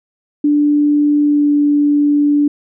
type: tone with pitch glide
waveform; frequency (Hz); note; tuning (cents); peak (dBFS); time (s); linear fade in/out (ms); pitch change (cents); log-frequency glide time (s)
sine; 293.7 to 291.5; D4 to D4; 0 to -13; -9; 0.44-2.48; 5; -13; 1.22-1.51
effects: none